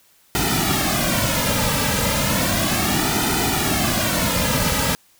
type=noise with flanger; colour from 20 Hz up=pink; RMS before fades=-20 dBFS; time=0.35-4.95 s; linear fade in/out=0 ms; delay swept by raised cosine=1.8 to 2.8 ms; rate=0.34 Hz; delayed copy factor=-0.85; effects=white hiss -56 dBFS RMS until 5.19 s